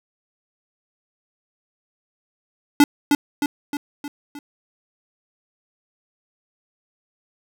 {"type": "tone with echo", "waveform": "square", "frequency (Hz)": 289.6, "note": "D4", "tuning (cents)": -24, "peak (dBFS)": -9, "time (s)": [2.8, 2.84], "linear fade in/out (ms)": 2, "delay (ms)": 310, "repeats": 5, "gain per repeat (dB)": -5, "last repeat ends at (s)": 4.39, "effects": []}